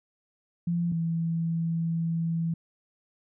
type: tone pair in turn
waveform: sine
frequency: 171.6 / 165.56 Hz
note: F3 / E3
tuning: -30 / +8 cents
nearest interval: minor second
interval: 62 cents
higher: first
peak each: -24 / -25 dBFS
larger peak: first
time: 0.67-0.92 / 0.92-2.54 s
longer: second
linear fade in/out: 5 ms
effects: none